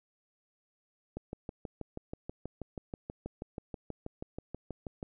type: click train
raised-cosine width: 2 ms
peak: -25 dBFS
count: 25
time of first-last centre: 1.17-5.029 s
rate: 6.22 Hz
effects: none